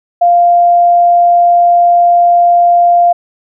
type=tone; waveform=sine; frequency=697 Hz; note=F5; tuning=4 cents flat; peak=-4 dBFS; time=0.21-3.13 s; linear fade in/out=10 ms; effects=none